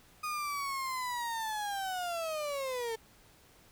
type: linear sweep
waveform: 35% pulse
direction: down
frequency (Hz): 1239 to 442.4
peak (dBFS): -32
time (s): 0.23-2.96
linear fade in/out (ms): 10
effects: pink hiss -61 dBFS RMS until 3.71 s